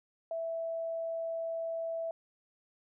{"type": "tone", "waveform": "sine", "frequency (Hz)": 659.3, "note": "E5", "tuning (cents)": 0, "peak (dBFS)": -33, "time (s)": [0.31, 2.11], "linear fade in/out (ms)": 2, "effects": []}